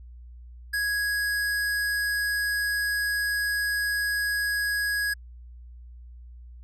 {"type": "tone", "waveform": "square", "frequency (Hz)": 1661.2, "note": "G#6", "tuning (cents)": 0, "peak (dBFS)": -25, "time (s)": [0.73, 5.14], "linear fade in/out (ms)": 10, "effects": ["added 60 Hz sine -42 dBFS peak until 6.63 s", "resampled to 32000 Hz"]}